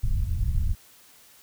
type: low-pass noise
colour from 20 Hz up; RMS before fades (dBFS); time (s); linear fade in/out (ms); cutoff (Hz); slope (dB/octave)
pink; -24; 0.03-0.75; 10; 110; 24
effects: white hiss -54 dBFS RMS until 1.42 s